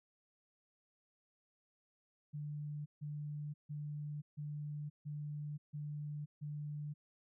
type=tone bursts; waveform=sine; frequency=148.1 Hz; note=D3; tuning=15 cents sharp; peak=-40 dBFS; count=7; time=2.33-6.94 s; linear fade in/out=20 ms; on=530 ms; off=150 ms; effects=none